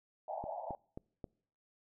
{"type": "band-pass noise", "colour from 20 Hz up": "pink", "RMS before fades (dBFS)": -42, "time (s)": [0.28, 0.75], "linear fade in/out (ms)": 2, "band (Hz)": [580, 880], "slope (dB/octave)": 96}
{"type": "click train", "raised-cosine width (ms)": 2, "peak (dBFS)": -30, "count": 4, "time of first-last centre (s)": [0.44, 1.242], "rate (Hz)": 3.74}
{"effects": ["noise-tail reverb RT60 0.6 s tail -26 dB re dry"]}